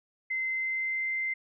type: tone with pitch glide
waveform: sine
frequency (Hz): 2066 to 2080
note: C7 to C7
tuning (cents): -22 to -11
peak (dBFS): -28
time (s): 0.3-1.34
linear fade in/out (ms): 10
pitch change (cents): +11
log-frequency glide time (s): 0.49-1.1
effects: none